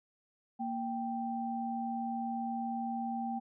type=tone pair together; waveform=sine; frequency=233.1 / 784 Hz; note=A#3 / G5; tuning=0 / 0 cents; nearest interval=octave + major sixth; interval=2100 cents; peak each=-36 / -36 dBFS; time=0.59-3.4 s; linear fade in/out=20 ms; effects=none